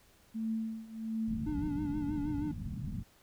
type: tone with tremolo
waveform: sine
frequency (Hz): 222.5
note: A3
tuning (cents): +20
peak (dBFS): -30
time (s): 0.34-1.47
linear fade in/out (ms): 20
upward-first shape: triangle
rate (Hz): 1.4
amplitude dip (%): 90
type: low-pass noise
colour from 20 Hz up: white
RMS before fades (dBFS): -39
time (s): 1.27-3.04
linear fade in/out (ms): 20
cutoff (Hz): 230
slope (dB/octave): 48
type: tone with vibrato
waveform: triangle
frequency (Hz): 294.4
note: D4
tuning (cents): +4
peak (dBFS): -31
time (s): 1.46-2.52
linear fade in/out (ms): 10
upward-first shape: sine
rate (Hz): 6.3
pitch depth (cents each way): 59
effects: pink hiss -64 dBFS RMS until 3.22 s